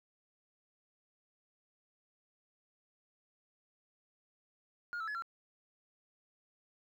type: tone with pitch steps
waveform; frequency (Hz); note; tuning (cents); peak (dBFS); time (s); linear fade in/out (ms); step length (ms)
sine; 1425 / 1319 / 1701 / 1364; F6 / E6 / G#6 / F6; +34 / +1 / +41 / -41; -34; 4.93-5.222; 0; 73
effects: tanh soft clip ceiling -36 dBFS + 12-bit